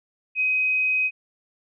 sine tone, 2520 Hz, D#7, 21 cents sharp, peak -19 dBFS, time 0.35-1.11 s, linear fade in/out 50 ms, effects none

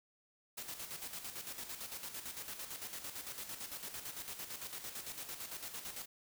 white noise with tremolo, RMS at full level -44 dBFS, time 0.57-6.06 s, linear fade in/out 10 ms, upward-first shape square, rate 8.9 Hz, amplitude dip 55%, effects none

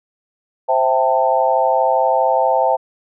sine chord, A minor seventh, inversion first, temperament equal with one note detuned, 523.3 / 659.3 / 784 / 896.4 Hz, C5 / E5 / G5 / A5, 0 / 0 / 0 / +32 cents, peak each -18 dBFS, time 0.68-2.77 s, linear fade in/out 20 ms, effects none

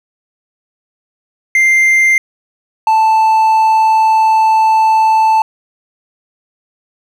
triangle tone pair in turn, 2094 / 880.4 Hz, C7 / A5, +1 / +1 cents, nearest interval octave + minor third, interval 1500 cents, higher first, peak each -5 dBFS, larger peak neither, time 1.55-2.18 / 2.87-5.42 s, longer second, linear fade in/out 2 ms, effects none

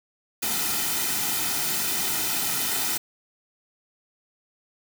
white noise with comb filter, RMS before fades -26 dBFS, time 0.42-2.98 s, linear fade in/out 10 ms, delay 1.8 ms, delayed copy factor -0.7, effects none

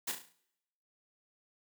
white noise with echo, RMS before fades -35 dBFS, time 0.07-0.12 s, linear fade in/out 10 ms, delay 35 ms, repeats 6, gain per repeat -6 dB, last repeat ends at 0.33 s, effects noise-tail reverb RT60 0.9 s tail -23 dB re dry + high-pass 150 Hz 12 dB/octave

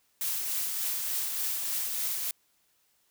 blue noise with tremolo, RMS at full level -30 dBFS, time 0.21-2.31 s, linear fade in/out 2 ms, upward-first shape triangle, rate 3.4 Hz, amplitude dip 35%, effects white hiss -70 dBFS RMS until 3.1 s

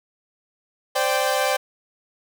sawtooth chord, C suspended second, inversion none, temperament equal with one note detuned, 520.2 / 587.3 / 784 Hz, C5 / D5 / G5, -10 / 0 / 0 cents, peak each -20 dBFS, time 0.95-1.57 s, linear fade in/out 10 ms, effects none

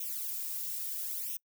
violet noise with flanger, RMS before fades -37 dBFS, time 0-1.37 s, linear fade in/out 5 ms, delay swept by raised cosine 0.33 to 2.63 ms, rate 0.75 Hz, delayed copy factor +1, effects noise-tail reverb RT60 0.1 s tail -25 dB re dry

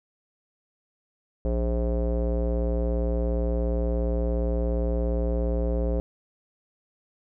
square tone with low-pass filter, 58.6 Hz, A#1, 10 cents sharp, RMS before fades -25 dBFS, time 1.45-6 s, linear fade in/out 0 ms, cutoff 520 Hz, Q 4, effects none

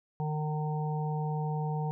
harmonic tone, 152.6 Hz, D#3, 33 cents flat, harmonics 1 / 3 / 5 / 6, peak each -30 / -40 / -39 / -41 dBFS, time 0.2-1.91 s, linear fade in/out 0 ms, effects none

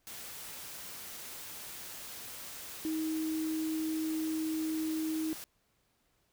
sine tone in noise, 316.1 Hz, D#4, 27 cents sharp, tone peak -31 dBFS, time 2.85-5.33 s, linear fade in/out 0 ms, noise white, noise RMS -45 dBFS, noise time 0.07-5.44 s, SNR +11 dB, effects pink hiss -74 dBFS RMS until 6.32 s

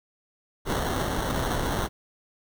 pink noise with sample-and-hold, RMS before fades -27 dBFS, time 0.65-1.89 s, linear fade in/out 50 ms, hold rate 2450 Hz, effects none

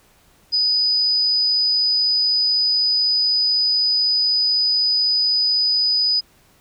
sine tone, 4978 Hz, D#8, in tune, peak -15 dBFS, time 0.52-6.21 s, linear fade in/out 20 ms, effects pink hiss -55 dBFS RMS until 6.6 s

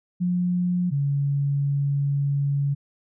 sine tone pair in turn, 178.4 / 141.11 Hz, F3 / C#3, +37 / +31 cents, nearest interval major third, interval 406 cents, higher first, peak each -20 dBFS, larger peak neither, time 0.2-0.91 / 0.91-2.75 s, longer second, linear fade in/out 20 ms, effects none

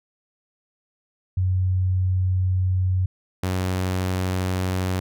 sine / sawtooth tone pair in turn, 92.6 / 92.6 Hz, F#2 / F#2, +2 / +2 cents, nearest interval unison, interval 0 cents, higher neither, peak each -18 dBFS, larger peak neither, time 1.37-3.06 / 3.43-5 s, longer first, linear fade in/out 5 ms, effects none

